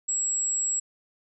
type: tone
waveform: sine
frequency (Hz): 7700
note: B8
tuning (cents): -45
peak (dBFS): -24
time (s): 0.08-0.8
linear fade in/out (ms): 10
effects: none